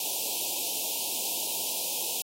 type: band-stop noise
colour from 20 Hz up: white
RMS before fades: -31 dBFS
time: 0-2.22 s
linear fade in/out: 2 ms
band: 960 to 2500 Hz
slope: 96 dB/octave
effects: high-pass 300 Hz 12 dB/octave + AAC 48 kbps